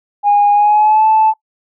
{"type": "tone with pitch glide", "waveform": "sine", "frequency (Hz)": [820, 873.8], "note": ["G#5", "A5"], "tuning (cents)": [-22, -12], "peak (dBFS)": -6, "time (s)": [0.23, 1.34], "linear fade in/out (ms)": 50, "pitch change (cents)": 110, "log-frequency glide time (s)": [0.53, 1.06], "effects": ["noise-tail reverb RT60 0.1 s tail -20 dB re dry", "tanh soft clip ceiling -3 dBFS"]}